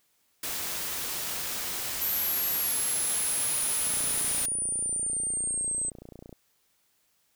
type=noise; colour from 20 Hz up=white; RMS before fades=-33 dBFS; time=0.43-4.46 s; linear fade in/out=5 ms
type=linear sweep; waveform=sine; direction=down; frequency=11920 to 8180 Hz; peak=-27 dBFS; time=2.01-5.9 s; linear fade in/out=10 ms
type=click train; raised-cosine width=2 ms; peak=-31 dBFS; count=73; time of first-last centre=3.87-6.327 s; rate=29.3 Hz
effects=white hiss -70 dBFS RMS until 7.35 s